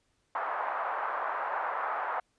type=band-pass noise; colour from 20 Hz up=pink; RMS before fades=-33 dBFS; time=0.35-2.2 s; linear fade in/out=2 ms; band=720 to 1400 Hz; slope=24 dB/octave; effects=pink hiss -74 dBFS RMS until 2.38 s + resampled to 22050 Hz